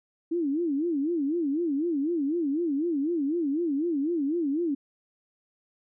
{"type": "tone with vibrato", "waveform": "sine", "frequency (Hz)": 309.4, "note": "D#4", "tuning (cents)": -10, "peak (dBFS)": -24, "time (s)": [0.31, 4.75], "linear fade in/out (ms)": 10, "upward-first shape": "sine", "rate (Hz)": 4, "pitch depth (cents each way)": 220, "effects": []}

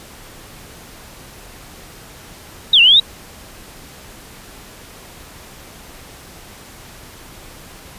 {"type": "exponential two-way sweep", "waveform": "sine", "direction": "down then up", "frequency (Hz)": [3900, 2679, 3900], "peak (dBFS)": -6, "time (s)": [2.73, 3], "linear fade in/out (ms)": 5, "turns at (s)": 2.81, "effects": ["pink hiss -39 dBFS RMS until 7.98 s", "resampled to 32000 Hz"]}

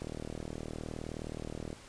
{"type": "click train", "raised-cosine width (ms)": 2, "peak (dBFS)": -26, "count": 68, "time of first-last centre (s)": [0.02, 1.729], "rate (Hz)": 39.2, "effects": ["pink hiss -53 dBFS RMS until 1.88 s", "resampled to 22050 Hz"]}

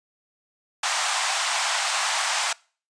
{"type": "band-pass noise", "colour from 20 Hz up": "pink", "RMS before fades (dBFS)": -25, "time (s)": [0.83, 2.53], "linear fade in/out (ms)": 5, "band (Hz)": [700, 9100], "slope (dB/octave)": 48, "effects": ["noise-tail reverb RT60 0.4 s tail -24 dB re dry", "resampled to 22050 Hz"]}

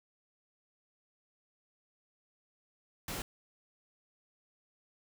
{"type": "noise", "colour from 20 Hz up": "pink", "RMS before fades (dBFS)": -39, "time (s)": [3.08, 3.22], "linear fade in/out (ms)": 2, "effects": []}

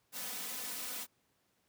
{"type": "noise with comb filter", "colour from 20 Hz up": "white", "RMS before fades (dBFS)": -41, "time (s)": [0.12, 1.07], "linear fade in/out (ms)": 50, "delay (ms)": 4, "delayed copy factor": 0.95, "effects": ["pink hiss -75 dBFS RMS until 1.68 s", "high-pass 100 Hz 12 dB/octave"]}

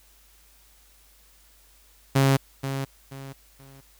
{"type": "tone with echo", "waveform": "sawtooth", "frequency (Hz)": 136, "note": "C#3", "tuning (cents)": -33, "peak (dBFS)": -13, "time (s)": [2.15, 2.37], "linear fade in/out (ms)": 10, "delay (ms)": 480, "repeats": 3, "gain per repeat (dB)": -10, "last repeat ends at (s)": 3.81, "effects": ["added 50 Hz sine -58 dBFS peak until 3.99 s", "white hiss -58 dBFS RMS until 3.99 s"]}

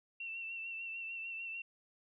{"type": "tone with vibrato", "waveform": "sine", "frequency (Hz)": 2700, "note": "E7", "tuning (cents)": 41, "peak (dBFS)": -40, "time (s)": [0.2, 1.62], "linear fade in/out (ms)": 5, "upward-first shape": "sine", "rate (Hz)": 6.7, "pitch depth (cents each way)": 34, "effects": []}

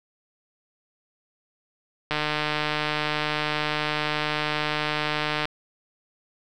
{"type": "click train", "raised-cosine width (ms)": 0.3, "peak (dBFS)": -9, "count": 506, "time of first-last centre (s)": [2.11, 5.454], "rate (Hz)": 151, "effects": []}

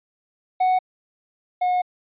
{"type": "tone pair in turn", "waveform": "triangle", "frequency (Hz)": [741, 724.9], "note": ["F#5", "F#5"], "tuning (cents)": [2, -36], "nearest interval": "unison", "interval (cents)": 38, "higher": "first", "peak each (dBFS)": [-14, -16], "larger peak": "first", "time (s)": [[0.6, 0.79], [1.61, 1.82]], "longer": "second", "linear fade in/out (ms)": 10, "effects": ["resampled to 8000 Hz"]}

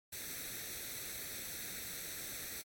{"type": "noise with comb filter", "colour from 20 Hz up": "white", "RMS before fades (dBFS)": -44, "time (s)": [0.12, 2.62], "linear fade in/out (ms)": 10, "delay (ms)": 0.5, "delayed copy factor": 0.7, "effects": ["AAC 64 kbps"]}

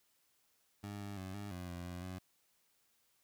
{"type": "tone with pitch steps", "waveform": "20% pulse", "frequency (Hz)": [102.1, 101.2, 94.1, 102, 90, 87.6, 88.7, 92.2], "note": ["G#2", "G#2", "F#2", "G#2", "F#2", "F2", "F2", "F#2"], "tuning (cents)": [-29, -44, 30, -31, -47, 6, 27, -6], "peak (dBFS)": -38, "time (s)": [0.83, 2.19], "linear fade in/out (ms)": 10, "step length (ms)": 170, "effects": ["white hiss -75 dBFS RMS until 3.23 s"]}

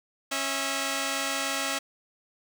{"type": "tone pair together", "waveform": "5% pulse", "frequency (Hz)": [273.7, 651], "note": ["C#4", "E5"], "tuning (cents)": [-22, -22], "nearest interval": "octave + minor third", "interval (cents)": 1500, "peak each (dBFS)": -19, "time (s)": [0.31, 1.79], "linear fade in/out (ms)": 10, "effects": []}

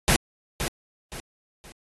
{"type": "noise with echo", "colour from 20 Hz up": "pink", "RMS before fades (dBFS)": -19, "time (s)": [0.08, 0.16], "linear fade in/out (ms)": 0, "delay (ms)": 520, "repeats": 3, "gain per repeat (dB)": -9, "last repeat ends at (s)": 1.72, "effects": ["AAC 32 kbps"]}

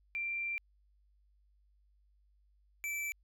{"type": "tone pair in turn", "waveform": ["sine", "square"], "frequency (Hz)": [2362, 2324], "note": ["D7", "D7"], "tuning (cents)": [9, -19], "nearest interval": "unison", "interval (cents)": 28, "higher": "first", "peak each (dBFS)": [-34, -36], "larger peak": "first", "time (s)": [[0.15, 0.58], [2.84, 3.12]], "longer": "first", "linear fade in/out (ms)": 0, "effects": ["added 50 Hz sine -66 dBFS peak until 3.23 s"]}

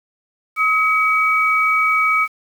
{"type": "tone pair together", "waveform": "sine", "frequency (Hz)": [1273.4, 2269], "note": ["D#6", "C#7"], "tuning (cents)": [40, 40], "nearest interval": "minor seventh", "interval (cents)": 1000, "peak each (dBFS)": -16, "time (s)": [0.56, 2.28], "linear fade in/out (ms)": 50, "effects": ["7-bit"]}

